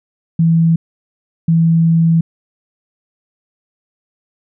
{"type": "tone bursts at uneven times", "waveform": "sine", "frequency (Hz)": 164.81, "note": "E3", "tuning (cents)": 0, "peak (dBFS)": -8, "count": 2, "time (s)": [[0.39, 0.76], [1.48, 2.21]], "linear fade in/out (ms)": 5, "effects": []}